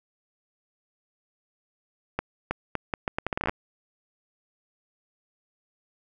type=accelerating click train; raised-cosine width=0.5 ms; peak=-11 dBFS; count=15; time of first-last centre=2.19-3.495 s; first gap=320 ms; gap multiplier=0.76; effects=none